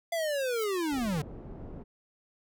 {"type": "linear sweep", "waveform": "square", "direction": "down", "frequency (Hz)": [686, 138.59], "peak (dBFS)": -29, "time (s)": [0.12, 1.22], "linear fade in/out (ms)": 5}
{"type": "noise with exponential growth", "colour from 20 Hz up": "violet", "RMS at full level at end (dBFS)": -39, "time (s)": [0.39, 0.64], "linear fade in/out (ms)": 2, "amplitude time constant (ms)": 53}
{"type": "low-pass noise", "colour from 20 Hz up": "pink", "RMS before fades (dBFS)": -43, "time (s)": [0.91, 1.84], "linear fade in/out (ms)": 20, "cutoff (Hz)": 500, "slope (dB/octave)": 12}
{"effects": []}